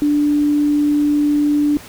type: tone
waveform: sine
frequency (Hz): 293.7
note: D4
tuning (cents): 0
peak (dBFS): -12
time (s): 0.02-1.77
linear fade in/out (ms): 0
effects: pink hiss -38 dBFS RMS until 1.88 s